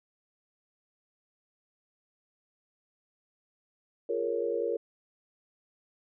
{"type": "chord", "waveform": "sine", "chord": "Bb minor seventh", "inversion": "second", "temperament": "equal", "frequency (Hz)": [349.2, 415.3, 466.2, 554.4], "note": ["F4", "Ab4", "Bb4", "Db5"], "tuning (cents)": [0, 0, 0, 0], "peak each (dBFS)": [-36, -35, -30, -35], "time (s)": [4.09, 4.77], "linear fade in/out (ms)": 5, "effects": []}